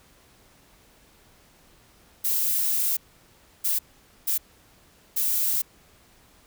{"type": "noise bursts at uneven times", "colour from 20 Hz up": "violet", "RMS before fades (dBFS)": -24, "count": 4, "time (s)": [[2.24, 2.97], [3.64, 3.79], [4.27, 4.38], [5.16, 5.62]], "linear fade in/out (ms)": 10, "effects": ["pink hiss -57 dBFS RMS until 6.46 s"]}